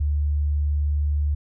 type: tone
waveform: sine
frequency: 73.42 Hz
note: D2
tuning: in tune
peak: -19 dBFS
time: 0-1.35 s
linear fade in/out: 10 ms
effects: none